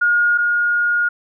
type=tone pair in turn; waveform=sine; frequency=1430 / 1430 Hz; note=F6 / F6; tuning=+41 / +41 cents; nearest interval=unison; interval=0 cents; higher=neither; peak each=-12 / -14 dBFS; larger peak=first; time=0.01-0.38 / 0.38-1.09 s; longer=second; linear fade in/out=10 ms; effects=none